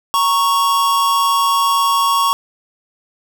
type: tone pair together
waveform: square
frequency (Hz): 930.6 / 1108.7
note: A#5 / C#6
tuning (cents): -3 / 0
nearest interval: minor third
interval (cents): 303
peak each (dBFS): -20 / -14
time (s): 0.14-2.33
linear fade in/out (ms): 0
effects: none